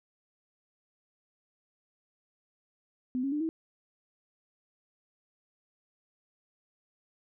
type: tone with pitch steps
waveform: sine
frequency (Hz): 253 / 274.3 / 297.4 / 322.5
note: B3 / C#4 / D4 / E4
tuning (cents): +42 / -18 / +22 / -38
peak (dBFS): -28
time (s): 3.15-3.49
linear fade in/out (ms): 0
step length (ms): 85
effects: none